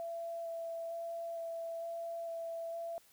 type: tone with vibrato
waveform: sine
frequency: 669 Hz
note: E5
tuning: 25 cents sharp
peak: -38 dBFS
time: 0-2.98 s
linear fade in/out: 0 ms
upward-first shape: square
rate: 1.1 Hz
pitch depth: 9 cents each way
effects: white hiss -65 dBFS RMS until 3.12 s